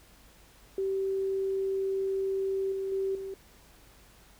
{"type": "tone with level steps", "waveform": "sine", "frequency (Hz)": 386.7, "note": "G4", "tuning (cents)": -24, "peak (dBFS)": [-27, -30, -27, -35], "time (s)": [0.78, 3.34], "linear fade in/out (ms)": 2, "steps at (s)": [2.72, 2.92, 3.15], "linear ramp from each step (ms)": 2, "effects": ["added 50 Hz sine -60 dBFS peak until 4.39 s", "pink hiss -58 dBFS RMS until 4.39 s"]}